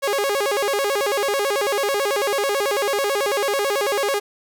sawtooth tone with vibrato, 475.4 Hz, A#4, 34 cents sharp, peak -15 dBFS, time 0.02-4.2 s, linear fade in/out 20 ms, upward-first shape square, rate 9.1 Hz, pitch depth 260 cents each way, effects none

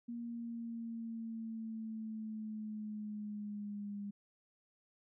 sine linear sweep, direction down, 236.5 to 202.1 Hz, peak -40 dBFS, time 0.08-4.11 s, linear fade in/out 10 ms, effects none

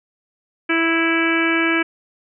harmonic tone, 329.7 Hz, E4, in tune, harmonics 1 / 2 / 3 / 4 / 5 / 6 / 7 / 8 / 9, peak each -19 / -30 / -31 / -26 / -22 / -31 / -21 / -30 / -31 dBFS, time 0.69-1.83 s, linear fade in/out 10 ms, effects none

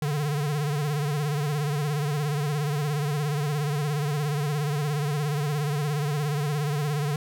square tone with vibrato, 146.83 Hz, D3, in tune, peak -25 dBFS, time 0.02-7.16 s, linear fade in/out 2 ms, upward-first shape sine, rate 17 Hz, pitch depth 84 cents each way, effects none

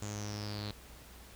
sawtooth tone with low-pass filter sweep, 104.2 Hz, G#2, 6 cents sharp, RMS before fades -40 dBFS, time 0.02-0.71 s, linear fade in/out 0 ms, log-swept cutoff 7100 to 4100 Hz, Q 9.1, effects added 60 Hz sine -55 dBFS peak until 1.35 s + pink hiss -55 dBFS RMS until 1.35 s

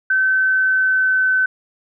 sine tone with pitch glide, 1534 to 1520.8 Hz, G6 to F#6, -38 to +47 cents, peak -13 dBFS, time 0.1-1.46 s, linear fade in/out 5 ms, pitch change -15 cents, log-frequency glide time 0.25-1.33 s, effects none

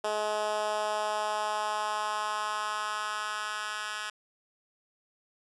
10% pulse tone with high-pass filter sweep, 212 Hz, G#3, 36 cents sharp, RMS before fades -32 dBFS, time 0.04-4.1 s, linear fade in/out 5 ms, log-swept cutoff 530 to 1700 Hz, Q 2, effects resampled to 24000 Hz

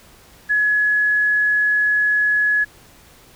sine tone, 1692 Hz, G#6, 32 cents sharp, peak -14 dBFS, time 0.49-2.65 s, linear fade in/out 20 ms, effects pink hiss -48 dBFS RMS until 3.35 s

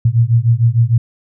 sine beating tone pair, 113.4 / 120 Hz, A#2 / B2, -47 / -49 cents, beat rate 6.6 Hz, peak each -12 dBFS, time 0.05-0.98 s, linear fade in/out 5 ms, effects none

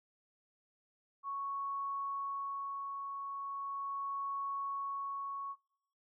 sine tone with tremolo, 1108.7 Hz, C#6, in tune, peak -35 dBFS, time 1.23-5.56 s, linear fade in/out 50 ms, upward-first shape sine, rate 0.39 Hz, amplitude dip 35%, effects noise-tail reverb RT60 0.8 s tail -26 dB re dry

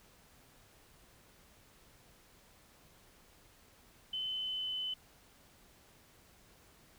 sine tone with pitch glide, 3043 to 3025 Hz, F#7 to F#7, +48 to +38 cents, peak -35 dBFS, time 4.13-4.94 s, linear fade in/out 5 ms, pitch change -10 cents, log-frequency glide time 4.25-4.73 s, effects pink hiss -63 dBFS RMS until 6.98 s

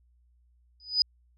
sine tone with exponential growth, 4978 Hz, D#8, in tune, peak -16 dBFS, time 0.8-1.02 s, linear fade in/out 1 ms, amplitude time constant 47 ms, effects added 60 Hz sine -61 dBFS peak until 1.37 s

